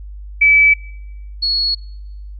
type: tone pair in turn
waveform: sine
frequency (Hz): 2300 / 4353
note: D7 / C#8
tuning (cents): -37 / -32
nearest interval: major seventh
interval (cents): 1105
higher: second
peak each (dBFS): -7 / -14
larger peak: first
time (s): 0.41-0.74 / 1.42-1.75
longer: neither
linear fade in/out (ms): 10
effects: noise-tail reverb RT60 0.9 s tail -24 dB re dry + added 50 Hz sine -29 dBFS peak until 2.39 s